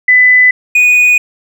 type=tone pair in turn; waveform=sine / triangle; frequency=2001 / 2473 Hz; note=B6 / D#7; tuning=+22 / -11 cents; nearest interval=major third; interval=367 cents; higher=second; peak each=-3 dBFS; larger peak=neither; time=0.08-0.51 / 0.75-1.18 s; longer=neither; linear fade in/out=5 ms; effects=none